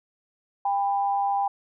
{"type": "tone pair together", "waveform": "sine", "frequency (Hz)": [799, 993.1], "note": ["G5", "B5"], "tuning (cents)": [33, 9], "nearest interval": "major third", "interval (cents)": 376, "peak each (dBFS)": [-22, -30], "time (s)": [0.65, 1.48], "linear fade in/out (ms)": 5, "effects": []}